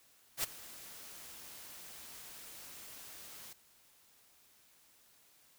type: noise with ADSR envelope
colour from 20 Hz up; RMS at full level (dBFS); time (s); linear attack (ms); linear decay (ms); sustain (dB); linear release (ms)
white; -32; 0.37-3.53; 67; 13; -19; 4
effects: white hiss -66 dBFS RMS until 5.58 s